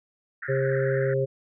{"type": "band-pass noise", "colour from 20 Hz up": "white", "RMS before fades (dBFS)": -36, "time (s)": [0.42, 1.14], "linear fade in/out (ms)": 5, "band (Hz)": [1400, 1900], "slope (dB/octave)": 96}
{"type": "harmonic tone", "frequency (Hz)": 133.9, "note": "C3", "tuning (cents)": 40, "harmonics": [1, 3, 4], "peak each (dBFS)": [-26, -26, -26], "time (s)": [0.48, 1.26], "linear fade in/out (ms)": 20}
{"effects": []}